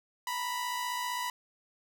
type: tone pair together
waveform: sawtooth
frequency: 932 / 987.4 Hz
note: A#5 / B5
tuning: -1 / -1 cents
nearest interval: minor second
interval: 100 cents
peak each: -37 / -29 dBFS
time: 0.27-1.3 s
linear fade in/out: 2 ms
effects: none